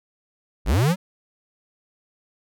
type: linear sweep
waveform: square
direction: up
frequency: 36.1 to 196 Hz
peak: -17 dBFS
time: 0.65-0.96 s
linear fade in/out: 50 ms
effects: none